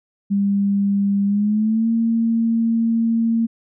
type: tone with pitch glide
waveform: sine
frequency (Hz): 200 to 228.4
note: G3 to A#3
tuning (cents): +35 to -35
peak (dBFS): -15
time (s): 0.3-3.47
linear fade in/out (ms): 20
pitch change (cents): +230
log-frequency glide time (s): 1.26-1.89
effects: none